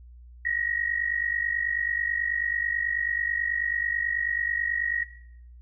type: tone pair together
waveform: sine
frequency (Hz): 1870 / 1919.2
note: A#6 / A#6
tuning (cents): +5 / +50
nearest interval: unison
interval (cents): 45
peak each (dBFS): -27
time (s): 0.45-5.04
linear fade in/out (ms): 5
effects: noise-tail reverb RT60 0.7 s tail -18 dB re dry + added 60 Hz sine -45 dBFS peak until 5.61 s